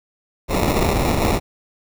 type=noise with sample-and-hold; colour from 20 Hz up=pink; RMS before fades=-18 dBFS; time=0.48-1.4 s; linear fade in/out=50 ms; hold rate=1575 Hz; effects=none